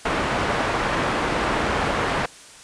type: low-pass noise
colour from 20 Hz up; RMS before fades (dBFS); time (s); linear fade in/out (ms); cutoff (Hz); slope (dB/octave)
white; -23; 0.05-2.26; 5; 1400; 12
effects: white hiss -44 dBFS RMS until 2.63 s + resampled to 22050 Hz